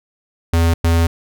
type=tone bursts at uneven times; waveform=square; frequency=83.5 Hz; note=E2; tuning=23 cents sharp; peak=-12 dBFS; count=2; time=0.53-0.74 / 0.84-1.07 s; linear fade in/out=5 ms; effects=none